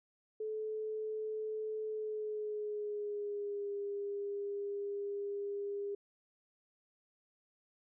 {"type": "tone with pitch glide", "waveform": "sine", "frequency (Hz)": [433.1, 404.1], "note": ["A4", "G#4"], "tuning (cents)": [-27, -47], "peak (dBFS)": -36, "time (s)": [0.4, 5.95], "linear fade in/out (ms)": 5, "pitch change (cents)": -120, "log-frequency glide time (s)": [1.86, 3.72], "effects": []}